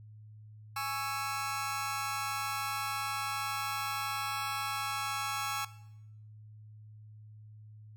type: chord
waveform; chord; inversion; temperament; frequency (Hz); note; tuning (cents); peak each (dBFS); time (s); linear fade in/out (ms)
sawtooth; C# minor; second; just; 831.5 / 1108.7 / 1330.5; G#5 / C#6 / E6; +2 / 0 / +16; -34; 0.76-5.65; 5
effects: noise-tail reverb RT60 0.8 s tail -17 dB re dry + added 107 Hz sine -49 dBFS peak until 7.96 s